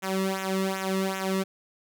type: tone with flanger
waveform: sawtooth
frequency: 191.1 Hz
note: G3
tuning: 44 cents flat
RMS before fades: -28 dBFS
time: 0.02-1.44 s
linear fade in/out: 20 ms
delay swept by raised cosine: 0.21 to 1.31 ms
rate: 2.6 Hz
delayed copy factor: -0.8
effects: none